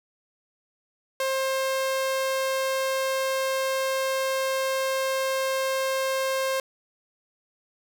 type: tone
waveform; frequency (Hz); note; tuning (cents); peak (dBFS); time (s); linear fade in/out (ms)
sawtooth; 531; C5; +25; -20; 1.2-6.6; 2
effects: 10-bit